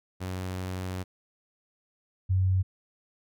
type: tone pair in turn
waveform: sawtooth / sine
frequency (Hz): 92.5 / 93.74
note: F#2 / F#2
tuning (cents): 0 / +23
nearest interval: unison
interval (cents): 23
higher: second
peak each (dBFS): -28 / -21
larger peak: second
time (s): 0.2-1.04 / 2.29-2.63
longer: first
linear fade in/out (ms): 20
effects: none